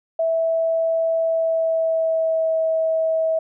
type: tone with pitch glide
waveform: sine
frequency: 655 to 644.9 Hz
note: E5 to E5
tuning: -11 to -38 cents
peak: -17 dBFS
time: 0.19-3.39 s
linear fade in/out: 5 ms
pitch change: -27 cents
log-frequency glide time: 1.19-2.58 s
effects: none